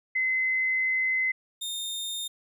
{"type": "tone pair in turn", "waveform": ["sine", "sawtooth"], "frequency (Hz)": [2048, 3649], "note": ["C7", "A#7"], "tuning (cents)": [-38, -38], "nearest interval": "minor seventh", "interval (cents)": 1000, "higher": "second", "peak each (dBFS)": [-23, -28], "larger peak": "first", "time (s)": [[0.15, 1.32], [1.61, 2.28]], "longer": "first", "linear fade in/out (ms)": 10, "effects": []}